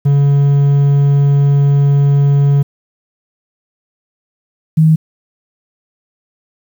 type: tone pair in turn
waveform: triangle / sine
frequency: 141.4 / 158.26 Hz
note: C#3 / D#3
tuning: +35 / +30 cents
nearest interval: major second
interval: 195 cents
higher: second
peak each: -5 dBFS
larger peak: neither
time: 0.05-2.63 / 4.77-4.96 s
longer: first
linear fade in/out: 10 ms
effects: 7-bit